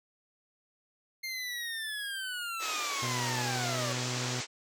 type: linear sweep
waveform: 25% pulse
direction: down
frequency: 2120 to 554.4 Hz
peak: -31 dBFS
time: 1.23-3.93 s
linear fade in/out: 10 ms
type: band-pass noise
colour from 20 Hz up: white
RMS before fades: -37 dBFS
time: 2.59-4.47 s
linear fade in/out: 50 ms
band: 280 to 7300 Hz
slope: 48 dB/octave
type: tone with pitch glide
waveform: sawtooth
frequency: 123.47 to 124.62 Hz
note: B2 to B2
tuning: 0 to +16 cents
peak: -30 dBFS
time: 3.02-4.41 s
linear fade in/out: 10 ms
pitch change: +16 cents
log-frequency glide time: 3.34-3.98 s
effects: none